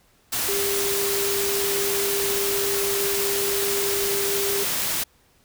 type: tone in noise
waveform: sine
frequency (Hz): 399.2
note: G4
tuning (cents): +32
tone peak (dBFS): -25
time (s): 0.48-4.64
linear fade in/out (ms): 10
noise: white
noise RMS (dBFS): -25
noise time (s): 0.32-5.04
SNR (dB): -3
effects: pink hiss -60 dBFS RMS until 5.44 s